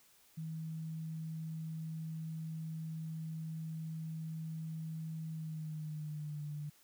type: tone with pitch glide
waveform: sine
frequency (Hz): 160 to 148.43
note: D#3 to D3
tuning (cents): +49 to +19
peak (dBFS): -39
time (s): 0.37-6.7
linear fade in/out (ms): 10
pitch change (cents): -130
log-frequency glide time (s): 5.28-6.42
effects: white hiss -66 dBFS RMS until 6.83 s

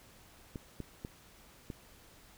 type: clicks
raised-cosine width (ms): 3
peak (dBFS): -27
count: 4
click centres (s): 0.558 / 0.803 / 1.049 / 1.702
effects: pink hiss -59 dBFS RMS until 2.37 s

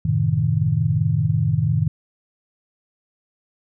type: chord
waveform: sine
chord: F# diminished seventh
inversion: none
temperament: equal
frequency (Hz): 92.5 / 110 / 130.81 / 155.56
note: F#2 / A2 / C3 / Eb3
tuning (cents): 0 / 0 / 0 / 0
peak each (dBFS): -26 / -21 / -23 / -20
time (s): 0.05-1.88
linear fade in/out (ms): 5
effects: none

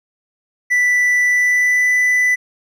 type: tone with pitch glide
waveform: triangle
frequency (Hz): 1975.5 to 1991.5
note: B6 to B6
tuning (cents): 0 to +14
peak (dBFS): -10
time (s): 0.7-2.36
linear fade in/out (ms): 20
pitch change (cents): +14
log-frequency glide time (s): 1.26-1.91
effects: none

